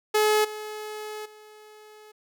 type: tone with level steps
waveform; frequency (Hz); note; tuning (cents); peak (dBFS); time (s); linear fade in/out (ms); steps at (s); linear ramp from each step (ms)
sawtooth; 426.4; G#4; +46; -15 / -30 / -43; 0.14-2.12; 10; 0.44 / 1.25; 10
effects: none